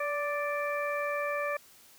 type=harmonic tone with a mistuned harmonic; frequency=587.3 Hz; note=D5; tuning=in tune; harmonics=1 / 2 / 3 / 4; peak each=-32 / -35 / -37 / -38 dBFS; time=0-1.57 s; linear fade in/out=5 ms; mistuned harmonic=1; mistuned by=-24 cents; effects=white hiss -57 dBFS RMS until 1.98 s